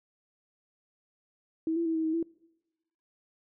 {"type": "tone with pitch steps", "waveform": "sine", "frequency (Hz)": [322.6, 336.4, 325.2, 320.7, 317.7, 332.2], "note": ["E4", "E4", "E4", "E4", "D#4", "E4"], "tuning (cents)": [-37, 35, -23, -48, 36, 13], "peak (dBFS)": -26, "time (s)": [1.67, 2.228], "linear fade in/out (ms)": 2, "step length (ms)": 93, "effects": ["noise-tail reverb RT60 1.0 s tail -25 dB re dry"]}